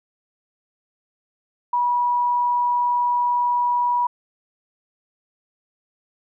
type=tone; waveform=sine; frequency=971 Hz; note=B5; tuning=30 cents flat; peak=-17 dBFS; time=1.73-4.07 s; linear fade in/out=5 ms; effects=none